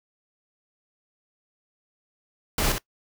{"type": "noise with echo", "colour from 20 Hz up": "pink", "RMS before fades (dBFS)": -24, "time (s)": [2.58, 2.72], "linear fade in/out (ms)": 2, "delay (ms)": 62, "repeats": 1, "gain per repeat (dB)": -5, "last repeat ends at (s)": 2.782, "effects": ["noise-tail reverb RT60 0.1 s tail -21 dB re dry"]}